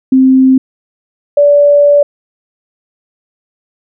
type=tone pair in turn; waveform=sine; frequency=261.9 / 578.3 Hz; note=C4 / D5; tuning=+2 / -27 cents; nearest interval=octave + major second; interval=1371 cents; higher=second; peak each=-3 dBFS; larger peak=neither; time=0.12-0.58 / 1.37-2.03 s; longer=second; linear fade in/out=5 ms; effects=none